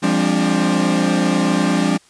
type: chord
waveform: 40% pulse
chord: D half-diminished seventh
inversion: first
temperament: equal with one note detuned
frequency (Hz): 174.61 / 202.9 / 261.6 / 293.7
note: F3 / Ab3 / C4 / D4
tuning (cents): 0 / -40 / 0 / 0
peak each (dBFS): -19 / -19 / -21 / -19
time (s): 0.02-1.98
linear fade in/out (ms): 20
effects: white hiss -52 dBFS RMS until 2.09 s + resampled to 22050 Hz